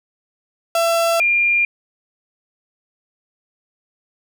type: tone pair in turn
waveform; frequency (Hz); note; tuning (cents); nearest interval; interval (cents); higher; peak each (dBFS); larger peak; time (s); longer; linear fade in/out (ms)
35% pulse / sine; 671 / 2400; E5 / D7; +31 / +37; octave + minor seventh; 2206; second; -13; neither; 0.75-1.2 / 1.2-1.65; neither; 2
effects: none